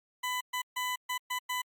20% pulse tone bursts at uneven times, 1000 Hz, B5, 21 cents sharp, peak -26 dBFS, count 6, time 0.23-0.41 / 0.53-0.62 / 0.76-0.96 / 1.09-1.18 / 1.3-1.39 / 1.49-1.62 s, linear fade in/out 10 ms, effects Opus 48 kbps

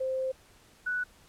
sine tone pair in turn, 523.3 / 1480.1 Hz, C5 / F#6, 0 / 0 cents, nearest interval octave + tritone, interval 1800 cents, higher second, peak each -28 dBFS, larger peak neither, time 0-0.32 / 0.86-1.04 s, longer first, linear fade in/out 10 ms, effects pink hiss -59 dBFS RMS until 1.28 s + low-pass 12000 Hz 12 dB/octave

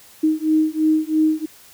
sine beating tone pair, 311 / 314 Hz, D#4 / D#4, -1 / +16 cents, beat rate 3 Hz, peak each -18 / -18 dBFS, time 0.23-1.46 s, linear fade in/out 10 ms, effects white hiss -47 dBFS RMS until 1.73 s

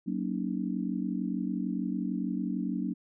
sine chord, D# minor seventh, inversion first, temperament just, 186.68 / 233.3 / 280 / 311.1 Hz, F#3 / A#3 / C#4 / D#4, +16 / +2 / +18 / 0 cents, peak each -33 / -34 / -35 / -38 dBFS, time 0.06-2.94 s, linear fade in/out 20 ms, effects none

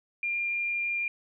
sine tone, 2398 Hz, D7, 36 cents sharp, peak -27 dBFS, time 0.23-1.08 s, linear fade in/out 2 ms, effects none

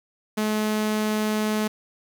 sawtooth tone, 214.2 Hz, A3, 46 cents flat, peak -18 dBFS, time 0.37-1.68 s, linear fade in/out 10 ms, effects 8-bit

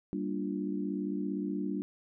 sine chord, G minor seventh, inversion none, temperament equal, 196 / 233.1 / 293.7 / 349.2 Hz, G3 / Bb3 / D4 / F4, 0 / 0 / 0 / 0 cents, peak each -35 / -40 / -35 / -40 dBFS, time 0.13-1.82 s, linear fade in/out 0 ms, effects none

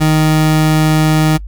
30% pulse tone, 155.56 Hz, D#3, in tune, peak -6 dBFS, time 0-1.38 s, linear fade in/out 20 ms, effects noise-tail reverb RT60 0.1 s tail -23 dB re dry + added 50 Hz sine -24 dBFS peak until 1.47 s

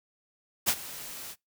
white noise with ADSR envelope, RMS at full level -23 dBFS, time 0.66-1.36 s, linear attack 26 ms, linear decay 61 ms, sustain -18 dB, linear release 55 ms, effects noise-tail reverb RT60 0.2 s tail -26 dB re dry

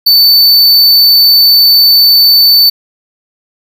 square tone, 4522 Hz, C#8, 34 cents sharp, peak -3 dBFS, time 0.06-2.7 s, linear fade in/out 10 ms, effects none

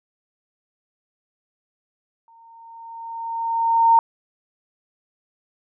sine tone with exponential growth, 917 Hz, A#5, 29 cents flat, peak -9 dBFS, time 2.28-3.99 s, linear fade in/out 1 ms, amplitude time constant 370 ms, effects none

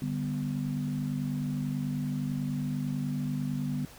sine chord, G major, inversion second, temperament equal, 146.83 / 196 / 246.9 Hz, D3 / G3 / B3, 0 / 0 / 0 cents, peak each -32 / -36 / -33 dBFS, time 0.02-3.85 s, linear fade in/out 2 ms, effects pink hiss -51 dBFS RMS until 3.98 s

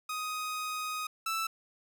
sawtooth tone pair in turn, 1251 / 1321.3 Hz, D#6 / E6, +9 / +4 cents, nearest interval minor second, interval 95 cents, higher second, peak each -30 / -27 dBFS, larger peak second, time 0.09-1.07 / 1.26-1.47 s, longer first, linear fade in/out 5 ms, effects none

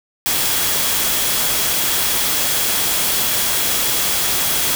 sine tone in noise, 3322 Hz, G#7, in tune, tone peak -29 dBFS, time 0.26-4.75 s, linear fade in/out 0 ms, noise white, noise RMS -18 dBFS, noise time 0.26-4.75 s, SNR -14 dB, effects none

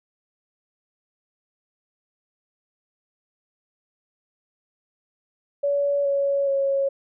sine tone with pitch steps, 568 / 558.9 / 549.9 Hz, C#5 / C#5 / C#5, +42 / +14 / -14 cents, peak -19 dBFS, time 5.63-6.89 s, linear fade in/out 10 ms, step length 420 ms, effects none

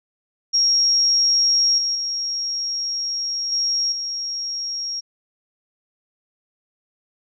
sine tone with level steps, 5588 Hz, F8, in tune, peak -14 / -19 / -22 / -18 / -24 dBFS, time 0.53-5.01 s, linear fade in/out 20 ms, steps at 1.78 / 1.95 / 3.52 / 3.92 s, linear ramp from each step 2 ms, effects none

